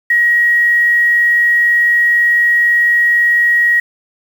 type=tone with quantisation; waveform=sine; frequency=1898 Hz; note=A#6; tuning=31 cents sharp; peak=-8 dBFS; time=0.1-3.8 s; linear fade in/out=5 ms; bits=6; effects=none